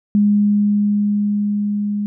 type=tone with level ramp; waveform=sine; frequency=206.1 Hz; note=G#3; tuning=13 cents flat; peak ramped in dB=-10 to -18 dBFS; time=0.15-2.06 s; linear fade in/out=0 ms; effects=none